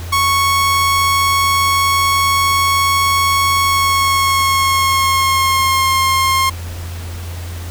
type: tone with pitch glide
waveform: sawtooth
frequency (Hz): 1105 to 1066.1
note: C#6 to C6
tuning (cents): -6 to +32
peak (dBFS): -8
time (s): 0.12-6.5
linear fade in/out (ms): 10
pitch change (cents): -62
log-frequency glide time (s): 3.62-5.91
effects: added 86 Hz sine -24 dBFS peak until 7.7 s + pink hiss -34 dBFS RMS until 7.7 s